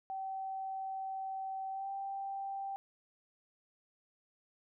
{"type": "tone with pitch glide", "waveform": "sine", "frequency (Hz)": [769, 784.3], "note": ["G5", "G5"], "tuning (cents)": [-33, 1], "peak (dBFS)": -37, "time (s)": [0.1, 2.76], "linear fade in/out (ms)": 0, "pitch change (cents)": 34, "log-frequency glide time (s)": [1.7, 1.89], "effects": []}